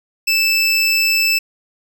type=tone; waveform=25% pulse; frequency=2637 Hz; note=E7; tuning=in tune; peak=-9 dBFS; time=0.27-1.39 s; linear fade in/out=10 ms; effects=none